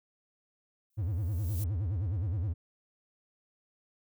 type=noise with exponential growth; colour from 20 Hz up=violet; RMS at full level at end=-40 dBFS; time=0.9-1.64 s; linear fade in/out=2 ms; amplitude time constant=160 ms
type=tone with vibrato; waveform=triangle; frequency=94.2 Hz; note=F#2; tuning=32 cents sharp; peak=-27 dBFS; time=0.97-2.54 s; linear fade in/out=20 ms; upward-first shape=sine; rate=9.6 Hz; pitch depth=280 cents each way
effects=none